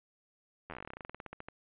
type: slowing click train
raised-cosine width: 0.5 ms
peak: -28 dBFS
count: 23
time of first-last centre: 0.7-1.485 s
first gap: 11 ms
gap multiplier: 1.1
effects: resampled to 8000 Hz